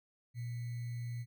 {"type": "tone with sample-and-hold", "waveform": "sine", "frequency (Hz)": 119.5, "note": "A#2", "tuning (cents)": 43, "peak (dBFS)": -37, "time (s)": [0.34, 1.26], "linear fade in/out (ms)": 50, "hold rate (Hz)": 2100, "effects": []}